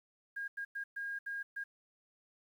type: tone bursts at uneven times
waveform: sine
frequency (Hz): 1624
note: G#6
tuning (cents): -39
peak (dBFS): -37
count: 6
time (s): 0.36-0.48 / 0.57-0.65 / 0.75-0.84 / 0.96-1.19 / 1.26-1.43 / 1.56-1.64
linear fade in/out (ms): 10
effects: 11-bit